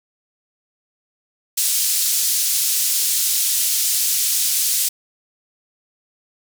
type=band-pass noise; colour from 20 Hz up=white; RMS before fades=-19 dBFS; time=1.57-4.89 s; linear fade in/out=10 ms; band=4600 to 13000 Hz; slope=12 dB/octave; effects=none